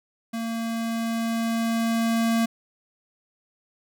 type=tone with level ramp; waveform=square; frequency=228.4 Hz; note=A#3; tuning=35 cents flat; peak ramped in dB=-28 to -20 dBFS; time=0.33-2.46 s; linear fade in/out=10 ms; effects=none